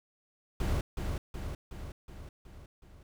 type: noise with echo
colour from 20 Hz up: brown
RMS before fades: -30 dBFS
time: 0.6-0.81 s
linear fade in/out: 2 ms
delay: 370 ms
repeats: 6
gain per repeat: -4 dB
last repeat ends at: 3.03 s
effects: none